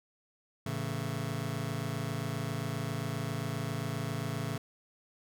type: chord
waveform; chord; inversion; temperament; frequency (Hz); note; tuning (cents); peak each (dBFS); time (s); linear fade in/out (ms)
sawtooth; A major; none; just; 110 / 137.5 / 165; A2 / C#3 / E3; 0 / -14 / +2; -33 / -32 / -35; 0.66-4.58; 5
effects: none